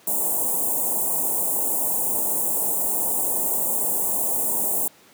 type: band-stop noise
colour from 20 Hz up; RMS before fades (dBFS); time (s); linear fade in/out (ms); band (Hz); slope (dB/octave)
white; -23; 0.07-4.88; 5; 950 to 7600; 48
effects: pink hiss -52 dBFS RMS until 5.13 s + high-pass 200 Hz 12 dB/octave